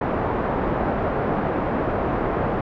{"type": "low-pass noise", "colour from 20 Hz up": "white", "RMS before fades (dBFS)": -23, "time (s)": [0.01, 2.61], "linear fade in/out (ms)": 5, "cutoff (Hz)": 780, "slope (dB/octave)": 12, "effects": ["low-pass 2000 Hz 12 dB/octave"]}